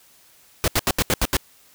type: noise bursts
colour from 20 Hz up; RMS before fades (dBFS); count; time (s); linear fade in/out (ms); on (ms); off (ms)
pink; -19; 7; 0.64-1.368; 0; 38; 77
effects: white hiss -54 dBFS RMS until 1.74 s